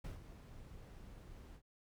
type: noise with ADSR envelope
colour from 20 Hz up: brown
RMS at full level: -44 dBFS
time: 0.04-1.62 s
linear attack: 8 ms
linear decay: 130 ms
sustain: -10 dB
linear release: 72 ms
effects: none